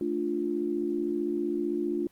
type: chord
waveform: sine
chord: D minor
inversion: second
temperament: equal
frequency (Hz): 220 / 293.7 / 349.2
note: A3 / D4 / F4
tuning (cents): 0 / 0 / 0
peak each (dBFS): -35 / -31 / -29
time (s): 0.01-2.07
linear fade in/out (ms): 2
effects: pink hiss -63 dBFS RMS until 2.11 s + Opus 24 kbps